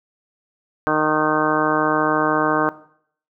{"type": "harmonic tone", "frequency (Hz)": 154, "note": "D#3", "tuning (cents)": -17, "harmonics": [1, 2, 3, 4, 5, 6, 7, 8, 9, 10], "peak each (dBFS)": [-31, -23, -24, -24, -26, -28, -24, -25, -33, -24], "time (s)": [0.87, 2.69], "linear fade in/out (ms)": 0, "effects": ["noise-tail reverb RT60 0.6 s tail -17 dB re dry"]}